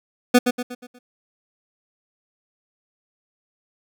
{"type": "tone with echo", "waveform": "25% pulse", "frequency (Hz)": 246.9, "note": "B3", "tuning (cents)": 0, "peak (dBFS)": -6, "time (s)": [0.34, 0.39], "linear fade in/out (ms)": 10, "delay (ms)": 120, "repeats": 5, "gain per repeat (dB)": -7, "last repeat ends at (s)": 0.99, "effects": []}